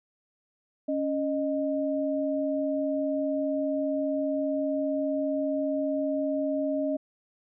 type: tone pair together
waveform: sine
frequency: 277.8 / 617.2 Hz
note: C#4 / D#5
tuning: +4 / -14 cents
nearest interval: octave + major second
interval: 1382 cents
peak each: -28 dBFS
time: 0.88-6.97 s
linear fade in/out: 10 ms
effects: none